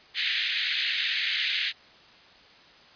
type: band-pass noise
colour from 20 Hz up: white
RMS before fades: -28 dBFS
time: 0.14-1.73 s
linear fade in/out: 50 ms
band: 1700 to 4200 Hz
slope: 48 dB/octave
effects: white hiss -53 dBFS RMS until 2.95 s + resampled to 11025 Hz